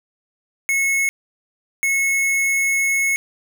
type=tone bursts at uneven times; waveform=square; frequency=2187 Hz; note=C#7; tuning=24 cents flat; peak=-17 dBFS; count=2; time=0.69-1.09 / 1.83-3.16 s; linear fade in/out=0 ms; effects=none